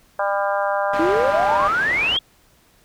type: harmonic tone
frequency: 199.7 Hz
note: G3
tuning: 32 cents sharp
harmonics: 3 / 4 / 5 / 6 / 7 / 8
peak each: -22 / -24 / -26 / -28 / -29 / -30 dBFS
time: 0.19-1.68 s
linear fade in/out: 5 ms
type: low-pass noise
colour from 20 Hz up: white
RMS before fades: -30 dBFS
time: 0.93-2.17 s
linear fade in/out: 5 ms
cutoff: 1700 Hz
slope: 12 dB/octave
type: exponential sweep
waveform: sine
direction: up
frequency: 310 to 3354 Hz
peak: -17 dBFS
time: 0.99-2.19 s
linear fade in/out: 5 ms
effects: pink hiss -56 dBFS RMS until 2.84 s